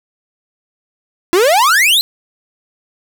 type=exponential sweep; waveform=45% pulse; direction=up; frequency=329.6 to 4186 Hz; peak=-8 dBFS; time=1.33-2.01 s; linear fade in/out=0 ms; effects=none